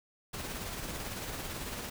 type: noise with tremolo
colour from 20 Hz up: pink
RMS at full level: -38 dBFS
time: 0.33-1.9 s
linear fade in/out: 10 ms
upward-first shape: sine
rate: 18 Hz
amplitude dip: 35%
effects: none